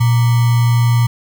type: tone with sample-and-hold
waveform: sine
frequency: 118.8 Hz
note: A#2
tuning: 33 cents sharp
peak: -9 dBFS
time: 0-1.07 s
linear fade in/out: 10 ms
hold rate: 1050 Hz
effects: none